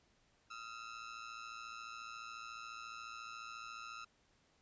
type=ring-modulated tone; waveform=sawtooth; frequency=1318.5 Hz; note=E6; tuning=in tune; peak=-40 dBFS; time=0.5-4.05 s; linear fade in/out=10 ms; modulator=57.1 Hz; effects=pink hiss -73 dBFS RMS until 4.61 s + resampled to 16000 Hz